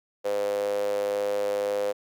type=tone with high-pass filter; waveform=sawtooth; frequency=101.9 Hz; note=G#2; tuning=32 cents flat; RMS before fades=-27 dBFS; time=0.24-1.93 s; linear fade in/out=20 ms; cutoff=510 Hz; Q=9.3; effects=none